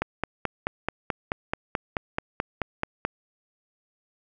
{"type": "click train", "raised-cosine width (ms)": 0.5, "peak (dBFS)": -10, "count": 15, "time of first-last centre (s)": [0.02, 3.05], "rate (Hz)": 4.62, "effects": []}